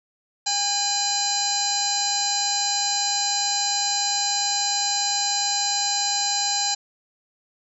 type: harmonic tone with a mistuned harmonic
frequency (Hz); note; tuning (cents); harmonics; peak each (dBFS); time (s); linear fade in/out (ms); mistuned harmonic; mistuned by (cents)
813; G#5; -37; 1 / 2 / 3 / 4 / 5 / 6 / 7 / 8 / 9; -28 / -36 / -38 / -38 / -26 / -28 / -34 / -32 / -27; 0.46-6.75; 10; 4; -130
effects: none